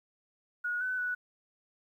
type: tone with pitch steps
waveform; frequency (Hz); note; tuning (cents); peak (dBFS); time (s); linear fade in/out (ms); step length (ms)
sine; 1450 / 1507 / 1477; F#6 / F#6 / F#6; -35 / +31 / -3; -30; 0.64-1.15; 10; 170
effects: 11-bit